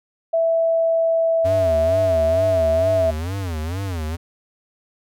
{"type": "tone with pitch glide", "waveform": "sine", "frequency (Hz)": [659.3, 654.4], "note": ["E5", "E5"], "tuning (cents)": [0, -13], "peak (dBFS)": -15, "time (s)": [0.33, 3.11], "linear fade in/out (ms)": 10, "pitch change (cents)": -13, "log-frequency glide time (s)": [0.43, 2.53]}
{"type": "tone with vibrato", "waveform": "square", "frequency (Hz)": 87.31, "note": "F2", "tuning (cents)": 0, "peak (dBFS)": -24, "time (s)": [1.44, 4.17], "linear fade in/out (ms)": 20, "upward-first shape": "sine", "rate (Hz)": 2.2, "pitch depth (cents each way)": 220}
{"effects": []}